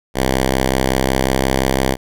5% pulse tone with pitch glide, 65.41 to 65.94 Hz, C2 to C2, 0 to +14 cents, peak -3 dBFS, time 0.14-1.97 s, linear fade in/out 50 ms, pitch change +14 cents, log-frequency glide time 0.88-1.55 s, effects none

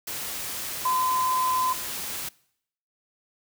sine tone in noise, 1022 Hz, C6, 41 cents flat, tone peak -21 dBFS, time 0.85-1.73 s, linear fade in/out 5 ms, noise white, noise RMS -33 dBFS, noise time 0.07-2.29 s, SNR +9 dB, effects noise-tail reverb RT60 0.7 s tail -23 dB re dry

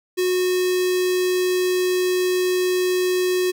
square tone with notch filter, 365.4 Hz, F#4, 22 cents flat, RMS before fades -20 dBFS, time 0.17-3.52 s, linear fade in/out 20 ms, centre 930 Hz, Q 0.8, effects none

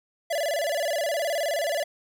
square tone with vibrato, 622.3 Hz, D#5, in tune, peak -25 dBFS, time 0.3-1.84 s, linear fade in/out 10 ms, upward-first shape square, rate 19 Hz, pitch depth 130 cents each way, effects none

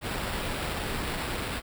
pink noise with sample-and-hold, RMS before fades -32 dBFS, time 0.01-1.62 s, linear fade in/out 50 ms, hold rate 6300 Hz, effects none

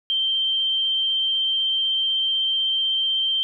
sine tone with vibrato, 3136 Hz, G7, in tune, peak -19 dBFS, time 0.1-3.43 s, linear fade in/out 0 ms, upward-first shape sine, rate 16 Hz, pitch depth 11 cents each way, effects none

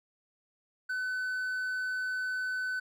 triangle tone, 1509 Hz, F#6, 34 cents sharp, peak -29 dBFS, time 0.89-2.8 s, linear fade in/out 10 ms, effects none

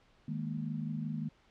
sine chord, D# suspended fourth, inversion none, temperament equal, 155.56 / 207.7 / 233.1 Hz, D#3 / G#3 / A#3, 0 / 0 / 0 cents, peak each -37 / -40 / -39 dBFS, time 0.28-1.29 s, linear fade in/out 5 ms, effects pink hiss -66 dBFS RMS until 1.5 s + low-pass 4000 Hz 12 dB/octave

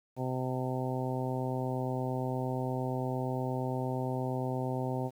harmonic tone, 128.6 Hz, C3, 30 cents flat, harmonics 1 / 2 / 3 / 4 / 5 / 6 / 7, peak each -34 / -37 / -39 / -40 / -41 / -42 / -42 dBFS, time 0.16-5.11 s, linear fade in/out 50 ms, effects 10-bit

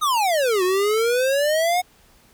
square exponential two-way sweep, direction down then up, 1278 to 359.4 to 737 Hz, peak -18 dBFS, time 0.01-1.82 s, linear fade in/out 20 ms, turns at 0.63 s, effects pink hiss -55 dBFS RMS until 2.33 s

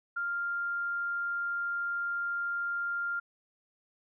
sine tone, 1396.9 Hz, F6, in tune, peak -30 dBFS, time 0.16-3.2 s, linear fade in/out 10 ms, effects none

